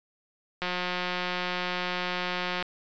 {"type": "click train", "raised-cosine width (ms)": 0.3, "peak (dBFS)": -14, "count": 362, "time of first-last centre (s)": [0.62, 2.626], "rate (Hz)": 180, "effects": ["resampled to 16000 Hz"]}